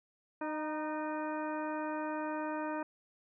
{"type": "harmonic tone with a mistuned harmonic", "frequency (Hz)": 306.4, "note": "D#4", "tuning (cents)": -27, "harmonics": [1, 2, 3, 4, 5, 6, 8], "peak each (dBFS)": [-38, -40, -40, -46, -46, -51, -53], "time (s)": [0.41, 2.83], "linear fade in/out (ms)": 5, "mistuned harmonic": 3, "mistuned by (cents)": 31, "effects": []}